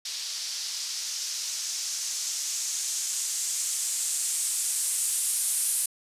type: noise with low-pass filter sweep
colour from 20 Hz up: violet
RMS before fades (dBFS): -30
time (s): 0.05-5.86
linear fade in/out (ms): 5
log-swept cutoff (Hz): 4800 to 9700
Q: 2.2
effects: resampled to 32000 Hz